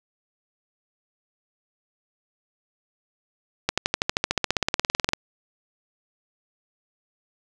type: accelerating click train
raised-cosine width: 0.2 ms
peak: -3 dBFS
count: 24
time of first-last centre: 3.69-5.134 s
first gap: 86 ms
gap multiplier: 0.97
effects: none